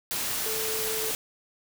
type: tone in noise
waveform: sine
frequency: 440 Hz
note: A4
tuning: in tune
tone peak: -33 dBFS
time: 0.46-1.11 s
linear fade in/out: 0 ms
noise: white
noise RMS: -30 dBFS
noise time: 0.11-1.15 s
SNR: -6 dB
effects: none